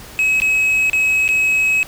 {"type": "tone with dropouts", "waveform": "triangle", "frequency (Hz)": 2558, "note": "D#7", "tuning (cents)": 47, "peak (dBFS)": -11, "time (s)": [0.19, 1.83], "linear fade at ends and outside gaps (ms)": 0, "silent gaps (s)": [[0.401, 0.419], [0.898, 0.932], [1.279, 1.289]], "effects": ["pink hiss -37 dBFS RMS until 1.87 s"]}